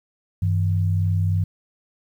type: tone pair together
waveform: sine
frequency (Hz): 96.31 / 159.5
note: G2 / D#3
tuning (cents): -30 / +43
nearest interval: major sixth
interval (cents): 873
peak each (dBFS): -18 / -26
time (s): 0.42-1.44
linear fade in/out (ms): 5
effects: 9-bit